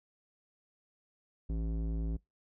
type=tone with low-pass filter; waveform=square; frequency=55 Hz; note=A1; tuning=in tune; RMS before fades=-34 dBFS; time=1.49-2.17 s; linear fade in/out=10 ms; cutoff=300 Hz; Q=1.1; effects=noise-tail reverb RT60 0.2 s tail -24 dB re dry